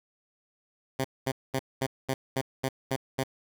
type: tone bursts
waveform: 10% pulse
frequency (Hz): 132.8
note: C3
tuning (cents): +26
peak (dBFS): -18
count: 9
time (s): 0.99-3.236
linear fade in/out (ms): 5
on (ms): 54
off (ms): 220
effects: none